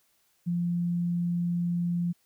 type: tone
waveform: sine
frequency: 173.4 Hz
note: F3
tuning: 12 cents flat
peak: -25 dBFS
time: 0.46-2.13 s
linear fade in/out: 20 ms
effects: white hiss -69 dBFS RMS until 2.25 s